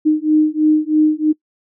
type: beating tone pair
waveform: sine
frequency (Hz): 306.1 / 309.2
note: D#4 / D#4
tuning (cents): -28 / -11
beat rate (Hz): 3.1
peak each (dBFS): -14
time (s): 0.05-1.33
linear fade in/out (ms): 20
effects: noise-tail reverb RT60 0.1 s tail -23 dB re dry